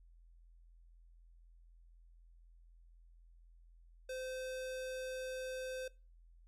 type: tone with low-pass filter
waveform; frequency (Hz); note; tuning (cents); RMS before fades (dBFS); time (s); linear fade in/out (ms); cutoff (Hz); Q
square; 516; C5; -24; -43; 4.09-5.88; 5; 11000; 0.77
effects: noise-tail reverb RT60 0.3 s tail -21 dB re dry + added 42 Hz sine -59 dBFS peak until 6.47 s

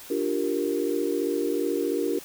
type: chord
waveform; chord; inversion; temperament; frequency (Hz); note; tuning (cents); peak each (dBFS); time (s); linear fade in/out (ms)
sine; G minor seventh; second; equal; 293.7 / 349.2 / 392 / 466.2; D4 / F4 / G4 / Bb4; 0 / 0 / 0 / 0; -29; 0.1-2.19; 5
effects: white hiss -44 dBFS RMS until 2.24 s

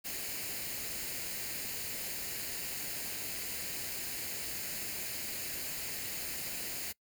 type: noise with comb filter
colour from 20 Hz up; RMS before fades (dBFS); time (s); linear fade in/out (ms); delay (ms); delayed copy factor
white; -39; 0.04-6.93; 20; 0.43; +0.55
effects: noise-tail reverb RT60 0.1 s tail -23 dB re dry

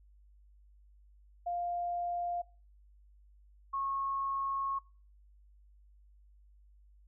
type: tone pair in turn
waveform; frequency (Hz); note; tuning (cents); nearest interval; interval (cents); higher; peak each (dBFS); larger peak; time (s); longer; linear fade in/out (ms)
sine; 700 / 1093; F5 / C#6; +4 / -25; minor sixth; 771; second; -32 / -32; neither; 1.46-2.42 / 3.73-4.79; second; 10
effects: noise-tail reverb RT60 0.4 s tail -23 dB re dry + added 50 Hz sine -58 dBFS peak until 7.07 s

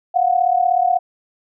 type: tone pair together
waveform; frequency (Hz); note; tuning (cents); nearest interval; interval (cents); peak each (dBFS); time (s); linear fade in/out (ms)
sine; 703.6 / 740; F5 / F#5; +13 / 0; minor second; 87; -16; 0.14-0.99; 20
effects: none

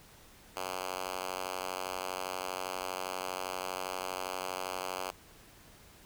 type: tone with high-pass filter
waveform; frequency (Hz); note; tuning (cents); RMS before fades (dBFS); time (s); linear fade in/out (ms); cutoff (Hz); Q
5% pulse; 92.5; F#2; 0; -38; 0.56-5.11; 5; 540; 0.7
effects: pink hiss -57 dBFS RMS until 6.05 s

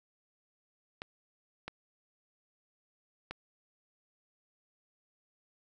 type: clicks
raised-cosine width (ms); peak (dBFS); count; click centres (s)
0.3; -23; 3; 1.019 / 1.68 / 3.31
effects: none

